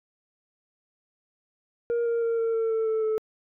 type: tone with pitch steps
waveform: sine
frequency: 470.8 / 465.7 / 460.6 / 455.6 / 450.6 / 445.7 / 440.8 / 436 Hz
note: A#4 / A#4 / A#4 / A#4 / A4 / A4 / A4 / A4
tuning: +17 / -2 / -21 / -40 / +41 / +22 / +3 / -16 cents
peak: -20 dBFS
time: 1.9-3.18 s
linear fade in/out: 0 ms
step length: 160 ms
effects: tanh soft clip ceiling -22 dBFS